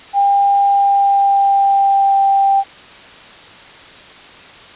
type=tone with pitch glide; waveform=sine; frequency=800 to 787.2 Hz; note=G5 to G5; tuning=+35 to +7 cents; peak=-9 dBFS; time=0.13-2.64 s; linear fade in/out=50 ms; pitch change=-28 cents; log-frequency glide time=0.62-2.24 s; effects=white hiss -38 dBFS RMS until 4.75 s + resampled to 8000 Hz